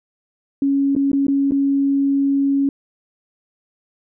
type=tone with dropouts; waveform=sine; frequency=277.2 Hz; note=C#4; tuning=in tune; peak=-14 dBFS; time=0.62-2.69 s; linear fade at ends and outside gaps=2 ms; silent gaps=0.952-0.963 / 1.117-1.131 / 1.268-1.282 / 1.51-1.519 s; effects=none